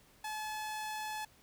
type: tone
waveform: sawtooth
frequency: 859 Hz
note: A5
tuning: 42 cents flat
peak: -34 dBFS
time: 0.24-1.25 s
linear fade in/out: 5 ms
effects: pink hiss -64 dBFS RMS until 1.42 s